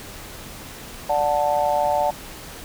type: chord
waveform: sine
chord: D major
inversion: none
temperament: just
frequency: 587.3 / 734.2 / 881 Hz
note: D5 / F#5 / A5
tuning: 0 / -14 / +2 cents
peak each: -22 dBFS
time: 1.09-2.11 s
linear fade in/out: 10 ms
effects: pink hiss -38 dBFS RMS until 2.64 s